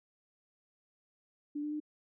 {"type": "tone with pitch steps", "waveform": "sine", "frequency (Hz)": [293.1, 298.4, 301.7], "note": ["D4", "D4", "D4"], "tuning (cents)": [-3, 28, 47], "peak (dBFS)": -34, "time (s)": [1.55, 1.802], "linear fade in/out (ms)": 10, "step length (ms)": 84, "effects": []}